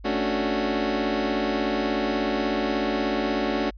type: chord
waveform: 25% pulse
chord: D major seventh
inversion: second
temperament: equal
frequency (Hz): 220 / 277.2 / 293.7 / 370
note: A3 / C#4 / D4 / F#4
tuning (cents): 0 / 0 / 0 / 0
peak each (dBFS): -25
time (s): 0.04-3.71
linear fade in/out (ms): 20
effects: added 50 Hz sine -40 dBFS peak until 3.77 s + resampled to 11025 Hz